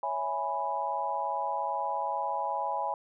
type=chord; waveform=sine; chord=C# minor seventh; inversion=none; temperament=equal with one note detuned; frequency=556.9 / 659.3 / 830.6 / 987.8 Hz; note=C#5 / E5 / G#5 / B5; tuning=+8 / 0 / 0 / 0 cents; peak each=-38 / -37 / -32 / -33 dBFS; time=0.03-2.94 s; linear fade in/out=2 ms; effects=none

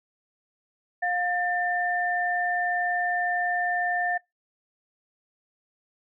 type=tone pair together; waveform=sine; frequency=710 / 1789.1 Hz; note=F5 / A6; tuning=+28 / +28 cents; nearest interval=octave + major third; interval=1600 cents; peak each=-26 dBFS; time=1.02-4.18 s; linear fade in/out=10 ms; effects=noise-tail reverb RT60 0.2 s tail -26 dB re dry

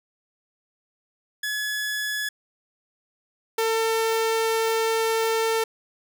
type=tone pair in turn; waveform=sawtooth; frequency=1700 / 449.1 Hz; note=G#6 / A4; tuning=+40 / +35 cents; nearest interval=octave + major seventh; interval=2305 cents; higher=first; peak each=-22 / -17 dBFS; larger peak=second; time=1.43-2.29 / 3.58-5.64 s; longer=second; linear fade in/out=5 ms; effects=none

